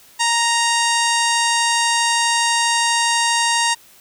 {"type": "harmonic tone with a mistuned harmonic", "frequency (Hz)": 932.3, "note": "A#5", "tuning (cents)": 0, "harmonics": [1, 2, 3, 4, 5, 6, 7, 8, 9, 10], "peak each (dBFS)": [-19, -22, -24, -25, -26, -27, -27, -28, -29, -29], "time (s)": [0.19, 3.75], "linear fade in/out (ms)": 20, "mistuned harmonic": 9, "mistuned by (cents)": -18, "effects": ["white hiss -48 dBFS RMS until 4 s"]}